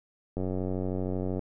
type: click train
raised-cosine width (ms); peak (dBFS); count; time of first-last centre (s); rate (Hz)
2; -19; 96; 0.37-1.393; 92.9
effects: none

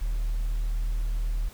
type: tone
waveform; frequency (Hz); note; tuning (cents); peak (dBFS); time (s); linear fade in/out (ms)
sine; 38.89; D#1; 0; -22; 0.01-1.49; 10
effects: tanh soft clip ceiling -23 dBFS + pink hiss -50 dBFS RMS until 1.53 s

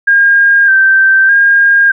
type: tone with vibrato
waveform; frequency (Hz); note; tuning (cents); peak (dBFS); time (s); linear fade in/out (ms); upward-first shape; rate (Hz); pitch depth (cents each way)
sine; 1588; G6; +22; -4; 0.07-1.92; 10; square; 0.82; 31
effects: none

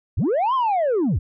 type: linear two-way sweep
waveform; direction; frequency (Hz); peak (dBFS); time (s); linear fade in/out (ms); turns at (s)
sine; up then down; 55 to 1086 to 55; -15; 0.17-1.19; 10; 0.54
effects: tanh soft clip ceiling -16 dBFS

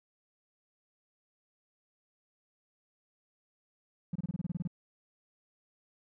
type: tone bursts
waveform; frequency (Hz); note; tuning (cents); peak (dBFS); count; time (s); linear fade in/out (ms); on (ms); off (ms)
triangle; 173.8; F3; -8; -27; 11; 4.13-4.675; 5; 25; 27
effects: tanh soft clip ceiling -28 dBFS

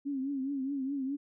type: tone with vibrato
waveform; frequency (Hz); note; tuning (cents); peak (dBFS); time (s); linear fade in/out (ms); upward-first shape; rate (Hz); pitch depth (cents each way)
sine; 272.8; C#4; -28; -31; 0.05-1.17; 20; triangle; 4.8; 99
effects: none

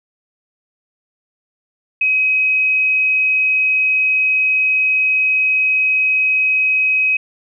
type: tone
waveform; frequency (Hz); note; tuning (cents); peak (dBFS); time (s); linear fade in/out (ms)
sine; 2535; D#7; +32; -12; 2.01-7.17; 5
effects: none

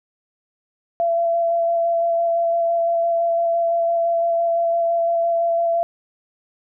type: tone with vibrato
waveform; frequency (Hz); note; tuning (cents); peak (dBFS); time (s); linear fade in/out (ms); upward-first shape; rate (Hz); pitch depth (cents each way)
sine; 676; E5; +43; -16; 1-5.83; 0; square; 5.9; 10
effects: none

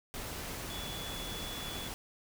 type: tone in noise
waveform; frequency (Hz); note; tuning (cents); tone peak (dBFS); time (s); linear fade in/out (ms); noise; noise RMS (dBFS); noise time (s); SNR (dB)
sine; 3425; A7; -47; -43; 0.7-1.88; 0; pink; -41; 0.14-1.94; -5
effects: none

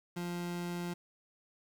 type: tone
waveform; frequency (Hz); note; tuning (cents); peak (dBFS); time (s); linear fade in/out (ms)
30% pulse; 174.61; F3; 0; -33; 0.16-0.94; 10
effects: 10-bit

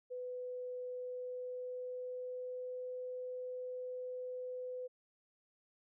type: tone with pitch glide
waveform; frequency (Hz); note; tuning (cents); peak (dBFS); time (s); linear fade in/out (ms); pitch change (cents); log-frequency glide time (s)
sine; 499.3 to 503.4; B4 to B4; +19 to +33; -40; 0.1-4.88; 20; +14; 0.83-2.9
effects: none

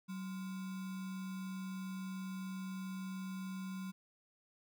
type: tone with sample-and-hold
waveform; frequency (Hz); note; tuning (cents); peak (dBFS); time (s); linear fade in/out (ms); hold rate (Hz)
sine; 188.5; F#3; +32; -40; 0.08-3.92; 20; 1225
effects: none

